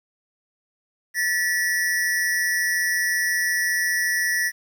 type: tone pair together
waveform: square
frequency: 1758.5 / 1933 Hz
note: A6 / B6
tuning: -1 / -38 cents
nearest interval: major second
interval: 163 cents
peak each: -25 / -23 dBFS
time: 1.14-4.52 s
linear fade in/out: 50 ms
effects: 9-bit